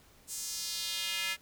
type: tone with high-pass filter sweep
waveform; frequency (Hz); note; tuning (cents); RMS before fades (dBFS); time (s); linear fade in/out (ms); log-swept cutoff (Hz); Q
square; 190; F#3; +46; -36; 0.27-1.37; 50; 7700 to 2100; 1.9
effects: pink hiss -61 dBFS RMS until 1.41 s